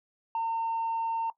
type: tone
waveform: sine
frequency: 910 Hz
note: A#5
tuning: 42 cents flat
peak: -25 dBFS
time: 0.35-1.3 s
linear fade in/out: 2 ms
effects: noise-tail reverb RT60 0.1 s tail -18 dB re dry + tanh soft clip ceiling -25 dBFS